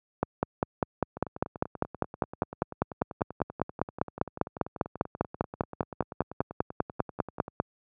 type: two click trains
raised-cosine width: 1 ms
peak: -10 / -24 dBFS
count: 38 / 66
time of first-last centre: 0.23-7.601 / 1.17-7.481 s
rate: 5.02 / 10.3 Hz
effects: high-pass 80 Hz 12 dB/octave